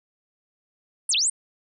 sine linear two-way sweep, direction down then up, 10220 to 2489 to 9040 Hz, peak -19 dBFS, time 1.09-1.3 s, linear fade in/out 5 ms, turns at 1.15 s, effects none

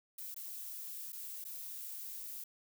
violet noise with dropouts, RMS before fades -45 dBFS, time 0.18-2.44 s, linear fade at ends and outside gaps 5 ms, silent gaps 0.344-0.362 / 1.122-1.128 / 1.442-1.45 s, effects none

